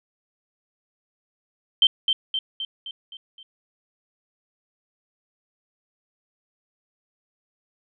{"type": "tone with echo", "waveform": "sine", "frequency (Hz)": 3125, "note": "G7", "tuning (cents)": -6, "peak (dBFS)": -12, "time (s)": [1.82, 1.87], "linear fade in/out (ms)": 2, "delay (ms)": 260, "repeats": 6, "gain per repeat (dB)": -5, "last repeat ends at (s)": 3.43, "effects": []}